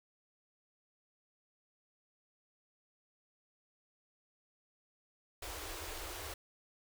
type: band-stop noise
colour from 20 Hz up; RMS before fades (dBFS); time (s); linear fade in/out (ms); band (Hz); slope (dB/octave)
pink; -44; 5.42-6.34; 5; 100 to 300; 96
effects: none